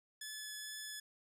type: tone with vibrato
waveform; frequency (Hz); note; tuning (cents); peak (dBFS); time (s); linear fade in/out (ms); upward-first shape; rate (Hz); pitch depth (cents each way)
10% pulse; 1719; A6; -41; -35; 0.21-1; 5; triangle; 2.2; 8
effects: none